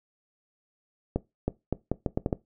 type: accelerating click train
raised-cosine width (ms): 2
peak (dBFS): -12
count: 8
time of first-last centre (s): 1.16-2.328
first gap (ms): 320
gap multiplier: 0.77
effects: noise-tail reverb RT60 0.2 s tail -19 dB re dry